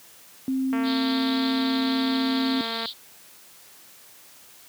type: tone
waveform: sine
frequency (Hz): 263.9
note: C4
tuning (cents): +15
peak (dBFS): -22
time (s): 0.48-2.61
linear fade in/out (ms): 0
type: click train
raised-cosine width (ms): 0.5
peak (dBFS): -18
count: 486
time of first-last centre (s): 0.73-2.857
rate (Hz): 228
type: band-pass noise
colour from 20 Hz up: white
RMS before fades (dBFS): -33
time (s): 0.83-2.94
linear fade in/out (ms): 50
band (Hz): 3200 to 4500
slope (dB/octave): 96
effects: white hiss -50 dBFS RMS until 4.68 s + high-pass 100 Hz 12 dB/octave